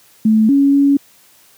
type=tone with pitch steps; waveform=sine; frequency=218.3 / 278.8 / 280.6 Hz; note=A3 / C#4 / C#4; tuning=-13 / +10 / +21 cents; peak=-8 dBFS; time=0.25-0.97 s; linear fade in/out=5 ms; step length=240 ms; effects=white hiss -49 dBFS RMS until 1.57 s + high-pass 80 Hz 12 dB/octave